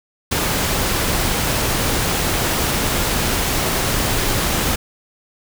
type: noise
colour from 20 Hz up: pink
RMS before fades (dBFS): -19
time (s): 0.31-4.76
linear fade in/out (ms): 10
effects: none